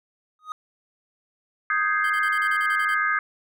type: tone with exponential growth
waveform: triangle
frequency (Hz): 1248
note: D#6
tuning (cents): +5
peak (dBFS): -24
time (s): 0.39-0.52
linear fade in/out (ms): 1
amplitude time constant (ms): 27
type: chord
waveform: sine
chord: Ab major seventh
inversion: second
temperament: equal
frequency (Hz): 1244.5 / 1568 / 1661.2 / 2093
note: Eb6 / G6 / Ab6 / C7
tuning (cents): 0 / 0 / 0 / 0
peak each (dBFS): -24 / -26 / -26 / -28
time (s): 1.7-3.19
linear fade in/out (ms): 2
type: tone bursts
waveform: 25% pulse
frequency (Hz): 1560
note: G6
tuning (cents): -9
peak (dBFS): -30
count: 10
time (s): 2.04-2.945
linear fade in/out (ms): 5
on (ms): 59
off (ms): 35
effects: none